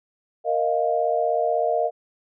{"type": "chord", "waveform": "sine", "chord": "Bb suspended fourth", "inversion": "none", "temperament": "equal", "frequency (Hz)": [466.2, 622.3, 698.5], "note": ["Bb4", "Eb5", "F5"], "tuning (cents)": [0, 0, 0], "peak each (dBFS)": [-25, -23, -23], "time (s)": [0.44, 1.91], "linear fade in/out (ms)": 50, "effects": []}